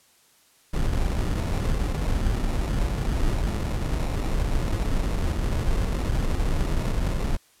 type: noise with sample-and-hold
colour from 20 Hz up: brown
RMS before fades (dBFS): -24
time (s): 0.73-7.37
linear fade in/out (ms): 10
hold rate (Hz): 1575
effects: white hiss -59 dBFS RMS until 7.6 s + low-pass 12000 Hz 12 dB/octave